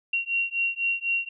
sine beating tone pair, 2747 / 2751 Hz, F7 / F7, -29 / -27 cents, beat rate 4 Hz, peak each -27 dBFS, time 0.13-1.29 s, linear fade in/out 5 ms, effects none

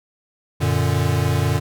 square chord, Gb augmented, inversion none, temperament equal, 92.5 / 116.54 / 146.83 Hz, Gb2 / Bb2 / D3, 0 / 0 / 0 cents, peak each -22 dBFS, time 0.6-1.6 s, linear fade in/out 20 ms, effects none

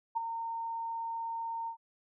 sine tone with ADSR envelope, 916 Hz, A#5, 31 cents flat, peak -26 dBFS, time 0.15-1.77 s, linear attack 20 ms, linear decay 15 ms, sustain -8 dB, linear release 91 ms, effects none

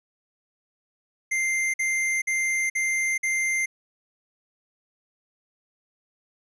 square tone bursts, 2093 Hz, C7, in tune, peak -23 dBFS, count 5, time 1.31-3.66 s, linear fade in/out 10 ms, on 430 ms, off 50 ms, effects resampled to 24000 Hz

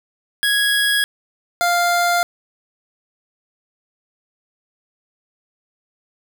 25% pulse tone pair in turn, 1661.2 / 698.4 Hz, G#6 / F5, 0 / 0 cents, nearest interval octave + minor third, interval 1500 cents, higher first, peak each -11 dBFS, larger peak neither, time 0.43-1.04 / 1.61-2.23 s, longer second, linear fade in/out 0 ms, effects none

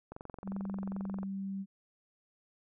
click train, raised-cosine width 1 ms, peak -30 dBFS, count 26, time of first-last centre 0.12-1.231 s, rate 22.5 Hz
sine tone with pitch glide, 195.9 to 194.66 Hz, G3 to G3, -1 to -12 cents, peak -35 dBFS, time 0.43-1.66 s, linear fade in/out 50 ms, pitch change -11 cents, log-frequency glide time 0.58-1.19 s
effects none

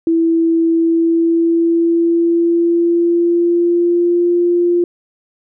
sine tone with pitch glide, 330 to 348.6 Hz, E4 to F4, +2 to -3 cents, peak -10 dBFS, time 0.07-4.84 s, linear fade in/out 2 ms, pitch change +95 cents, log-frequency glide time 0.71-4.31 s, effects none

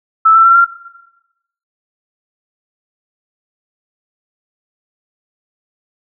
sine tone with pitch steps, 1315 / 1336.4 / 1358.2 / 1380.4 Hz, E6 / E6 / F6 / F6, -5 / +23 / -49 / -21 cents, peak -4 dBFS, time 0.25-0.65 s, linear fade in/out 10 ms, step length 100 ms, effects noise-tail reverb RT60 1.0 s tail -19 dB re dry

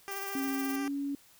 10% pulse tone with vibrato, 393.6 Hz, G4, 7 cents sharp, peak -29 dBFS, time 0.08-0.88 s, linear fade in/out 0 ms, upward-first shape sine, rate 14 Hz, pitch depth 16 cents each way
violet noise with tremolo, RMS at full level -38 dBFS, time 0.11-0.76 s, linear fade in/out 5 ms, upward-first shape triangle, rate 19 Hz, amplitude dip 80%
sine tone with pitch glide, 272.4 to 280.9 Hz, C#4 to C#4, -30 to +23 cents, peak -31 dBFS, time 0.35-1.15 s, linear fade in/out 2 ms, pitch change +53 cents, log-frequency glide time 0.72-0.85 s
effects white hiss -60 dBFS RMS until 1.39 s

